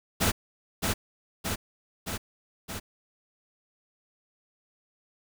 pink noise with echo, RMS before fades -24 dBFS, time 0.2-0.32 s, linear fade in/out 20 ms, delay 620 ms, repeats 4, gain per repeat -3 dB, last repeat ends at 2.8 s, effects none

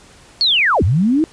sine linear two-way sweep, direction down then up, 4482 to 73.6 to 330.7 Hz, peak -11 dBFS, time 0.41-1.24 s, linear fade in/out 0 ms, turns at 0.83 s, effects pink hiss -45 dBFS RMS until 1.32 s + resampled to 22050 Hz

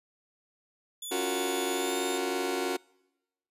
15% pulse tone with pitch glide, 3464 to 3643 Hz, A7 to A#7, -28 to -41 cents, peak -30 dBFS, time 1.02-2.18 s, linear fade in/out 5 ms, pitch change +87 cents, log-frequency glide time 1.72-1.99 s
sawtooth chord, Gb major seventh, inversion second, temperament just, 277.5 / 346.9 / 370 / 462.5 Hz, Db4 / F4 / Gb4 / Bb4, +2 / -12 / 0 / -14 cents, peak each -32 / -32 / -27 / -32 dBFS, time 1.11-2.77 s, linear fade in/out 10 ms
effects noise-tail reverb RT60 1.0 s tail -26 dB re dry + resampled to 32000 Hz

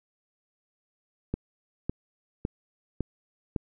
click train, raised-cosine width 3 ms, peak -15 dBFS, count 5, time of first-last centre 1.34-3.562 s, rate 1.8 Hz, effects none

